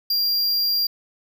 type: tone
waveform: square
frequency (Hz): 4768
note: D8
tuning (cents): +25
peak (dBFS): -19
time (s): 0.1-0.87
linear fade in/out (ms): 5
effects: none